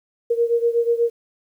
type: beating tone pair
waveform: sine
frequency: 466.2 / 474.4 Hz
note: A#4 / A#4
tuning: 0 / +30 cents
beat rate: 8.2 Hz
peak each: -18 / -21 dBFS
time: 0.3-1.1 s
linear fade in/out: 10 ms
effects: 9-bit